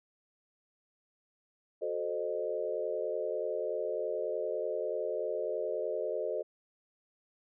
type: chord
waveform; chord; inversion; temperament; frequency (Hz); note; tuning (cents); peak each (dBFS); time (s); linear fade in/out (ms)
sine; F# diminished seventh; none; equal with one note detuned; 370 / 440 / 523.3 / 614; F#4 / A4 / C5 / Eb5; 0 / 0 / 0 / -23; -40 / -36 / -37 / -36; 1.81-6.43; 20
effects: none